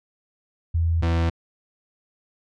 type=tone pair in turn; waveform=sine / 40% pulse; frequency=83.1 / 83.48 Hz; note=E2 / E2; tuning=+15 / +22 cents; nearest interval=unison; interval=7 cents; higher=second; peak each=-18 dBFS; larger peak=neither; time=0.74-1.02 / 1.02-1.3 s; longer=neither; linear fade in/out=10 ms; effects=low-pass 4000 Hz 12 dB/octave